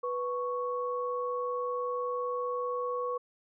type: tone pair together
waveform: sine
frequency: 493.1 / 1108.7 Hz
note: B4 / C#6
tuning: -3 / 0 cents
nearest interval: octave + major second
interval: 1403 cents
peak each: -32 / -34 dBFS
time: 0.03-3.18 s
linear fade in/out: 10 ms
effects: none